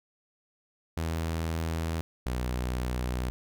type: tone pair in turn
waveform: sawtooth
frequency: 81.6 / 61.98 Hz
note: E2 / B1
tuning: -17 / +7 cents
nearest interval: perfect fourth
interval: 476 cents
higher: first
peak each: -25 dBFS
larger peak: neither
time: 0.97-2.01 / 2.26-3.3 s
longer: neither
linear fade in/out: 0 ms
effects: none